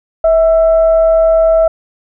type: tone with frequency modulation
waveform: sine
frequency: 649 Hz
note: E5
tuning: 27 cents flat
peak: -6 dBFS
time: 0.24-1.68 s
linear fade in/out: 5 ms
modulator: 684 Hz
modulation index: 0.25
effects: none